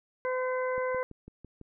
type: harmonic tone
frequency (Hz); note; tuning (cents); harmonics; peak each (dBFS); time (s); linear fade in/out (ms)
510; C5; -44; 1 / 2 / 3 / 4; -29 / -35 / -39 / -41; 0.25-1.03; 0
type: click train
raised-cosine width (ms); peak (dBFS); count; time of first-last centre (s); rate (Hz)
3; -33; 6; 0.78-1.613; 6
effects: none